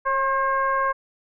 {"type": "tone with frequency modulation", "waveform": "sine", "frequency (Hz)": 1074, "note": "C6", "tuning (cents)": 45, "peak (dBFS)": -19, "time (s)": [0.05, 0.93], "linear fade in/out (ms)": 20, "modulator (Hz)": 531, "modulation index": 0.89, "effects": []}